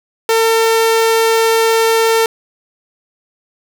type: tone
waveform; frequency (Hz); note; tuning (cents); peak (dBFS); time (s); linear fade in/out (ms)
sawtooth; 451.4; A4; +44; -6; 0.29-2.26; 2
effects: none